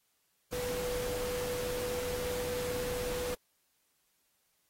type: tone in noise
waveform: sine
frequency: 493.9 Hz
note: B4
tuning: in tune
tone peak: -34 dBFS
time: 0.52-3.35 s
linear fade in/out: 10 ms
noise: pink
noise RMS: -40 dBFS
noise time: 0.52-3.35 s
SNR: +3 dB
effects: white hiss -75 dBFS RMS until 4.69 s + AAC 48 kbps